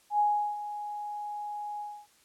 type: tone with ADSR envelope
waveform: sine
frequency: 832 Hz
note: G#5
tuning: 3 cents sharp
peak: -21 dBFS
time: 0.1-2.07 s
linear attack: 91 ms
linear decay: 370 ms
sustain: -13 dB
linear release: 270 ms
effects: white hiss -63 dBFS RMS until 2.24 s + low-pass 11000 Hz 12 dB/octave